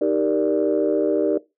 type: chord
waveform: sine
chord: Eb major seventh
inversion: none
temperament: equal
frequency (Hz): 311.1 / 392 / 466.2 / 587.3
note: Eb4 / G4 / Bb4 / D5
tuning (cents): 0 / 0 / 0 / 0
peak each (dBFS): -22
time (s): 0.01-1.38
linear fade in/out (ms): 5
effects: noise-tail reverb RT60 0.2 s tail -18 dB re dry + tanh soft clip ceiling -9 dBFS